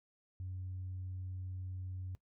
sine tone, 92.5 Hz, F#2, in tune, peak -39 dBFS, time 0.4-2.15 s, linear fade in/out 0 ms, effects noise-tail reverb RT60 0.1 s tail -18 dB re dry + tanh soft clip ceiling -36 dBFS

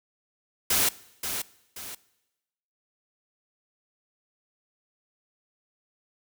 white noise with echo, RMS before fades -23 dBFS, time 0.7-0.89 s, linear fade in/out 5 ms, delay 530 ms, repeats 2, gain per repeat -8 dB, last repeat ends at 1.95 s, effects noise-tail reverb RT60 1.0 s tail -21 dB re dry

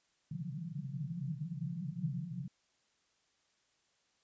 white band-pass noise, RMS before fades -40 dBFS, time 0.31-2.48 s, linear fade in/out 5 ms, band 130 to 180 Hz, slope 96 dB/octave, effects white hiss -75 dBFS RMS until 4.23 s + resampled to 16000 Hz

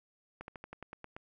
slowing click train, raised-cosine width 0.5 ms, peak -29 dBFS, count 9, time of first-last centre 0.41-1.165 s, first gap 71 ms, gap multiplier 1.08, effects none

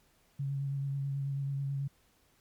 sine tone with vibrato, 138.6 Hz, C#3, in tune, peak -31 dBFS, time 0.39-1.88 s, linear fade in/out 10 ms, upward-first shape sine, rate 9.2 Hz, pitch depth 19 cents each way, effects pink hiss -68 dBFS RMS until 2.4 s + MP3 96 kbps

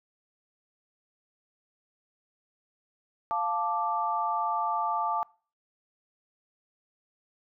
sine chord, D minor, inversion first, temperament equal, 698.5 / 880 / 1174.7 Hz, F5 / A5 / D6, 0 / 0 / 0 cents, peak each -33 / -29 / -30 dBFS, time 3.31-5.23 s, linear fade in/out 0 ms, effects noise-tail reverb RT60 0.4 s tail -24 dB re dry

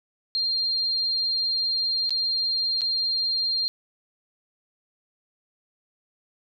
sine tone with dropouts, 4195 Hz, C8, 4 cents sharp, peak -22 dBFS, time 0.35-3.68 s, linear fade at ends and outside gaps 0 ms, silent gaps 2.094-2.106 / 2.809-2.817 s, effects none

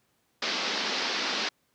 white band-pass noise, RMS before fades -30 dBFS, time 0.42-1.49 s, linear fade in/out 5 ms, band 190 to 5300 Hz, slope 48 dB/octave, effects pink hiss -71 dBFS RMS until 1.74 s + high-pass 100 Hz 12 dB/octave

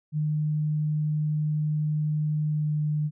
sine tone with pitch glide, 152 to 150.86 Hz, D#3 to D3, -40 to +47 cents, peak -23 dBFS, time 0.12-3.11 s, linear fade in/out 50 ms, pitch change -13 cents, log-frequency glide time 2.47-2.75 s, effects none

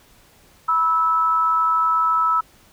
sine tone pair together, 979.1 / 1307 Hz, B5 / E6, -15 / -15 cents, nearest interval perfect fourth, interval 500 cents, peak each -23 / -16 dBFS, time 0.68-2.41 s, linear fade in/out 10 ms, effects pink hiss -53 dBFS RMS until 2.72 s

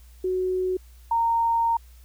sine tone pair in turn, 370 / 923 Hz, F#4 / A#5, 0 / -17 cents, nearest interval octave + major third, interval 1583 cents, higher second, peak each -22 / -19 dBFS, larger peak second, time 0.24-0.77 / 1.11-1.77 s, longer second, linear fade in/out 5 ms, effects added 60 Hz sine -46 dBFS peak until 2.04 s + white hiss -59 dBFS RMS until 2.04 s

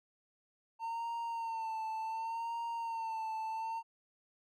triangle tone with vibrato, 906 Hz, A#5, 50 cents flat, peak -34 dBFS, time 0.79-3.83 s, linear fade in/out 50 ms, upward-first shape sine, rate 0.68 Hz, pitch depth 46 cents each way, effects none

